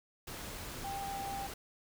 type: tone in noise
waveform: sine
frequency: 791 Hz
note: G5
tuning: 15 cents sharp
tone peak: -38 dBFS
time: 0.84-1.47 s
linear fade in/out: 5 ms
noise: pink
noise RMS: -44 dBFS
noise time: 0.27-1.54 s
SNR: +3 dB
effects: none